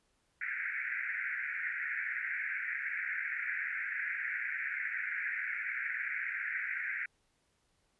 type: band-pass noise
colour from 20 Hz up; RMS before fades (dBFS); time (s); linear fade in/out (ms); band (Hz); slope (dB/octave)
pink; -37; 0.41-7.06; 5; 1500 to 2300; 96
effects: pink hiss -75 dBFS RMS until 7.99 s + resampled to 24000 Hz